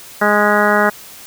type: harmonic tone with a mistuned harmonic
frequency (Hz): 207.7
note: G#3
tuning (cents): 0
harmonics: 1 / 2 / 3 / 4 / 5 / 6 / 7 / 8 / 9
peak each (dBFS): -19 / -19 / -17 / -19 / -22 / -19 / -18 / -20 / -22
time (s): 0.21-0.9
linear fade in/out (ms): 10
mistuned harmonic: 9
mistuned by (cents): +40
effects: white hiss -37 dBFS RMS until 1.26 s